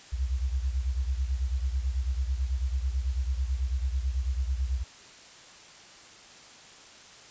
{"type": "beating tone pair", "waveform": "sine", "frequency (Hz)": [62.8, 71.9], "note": ["B1", "D2"], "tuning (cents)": [30, -36], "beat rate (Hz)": 9.1, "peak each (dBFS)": [-27, -32], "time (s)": [0.12, 4.84], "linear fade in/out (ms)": 20, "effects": ["white hiss -50 dBFS RMS until 7.3 s", "resampled to 16000 Hz"]}